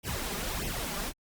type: noise with flanger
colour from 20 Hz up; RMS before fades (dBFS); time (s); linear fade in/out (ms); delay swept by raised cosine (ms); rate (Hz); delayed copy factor
pink; -34; 0.03-1.13; 50; 0.34 to 5.04; 1.6; +0.85
effects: Opus 48 kbps